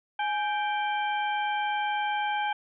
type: harmonic tone with a mistuned harmonic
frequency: 784 Hz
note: G5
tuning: in tune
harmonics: 1 / 2 / 3 / 4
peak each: -27 / -33 / -37 / -39 dBFS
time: 0.19-2.53 s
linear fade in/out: 5 ms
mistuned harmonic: 1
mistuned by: +110 cents
effects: none